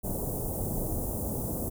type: band-stop noise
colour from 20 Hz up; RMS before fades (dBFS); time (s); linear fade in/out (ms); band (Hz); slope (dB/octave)
pink; -32; 0.03-1.7; 20; 690 to 9600; 24
effects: none